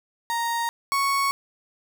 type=tone pair in turn; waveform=35% pulse; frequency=932.3 / 1108.7 Hz; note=A#5 / C#6; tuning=0 / 0 cents; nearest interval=minor third; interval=300 cents; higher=second; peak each=-22 / -19 dBFS; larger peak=second; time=0.3-0.69 / 0.92-1.31 s; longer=neither; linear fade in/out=0 ms; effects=none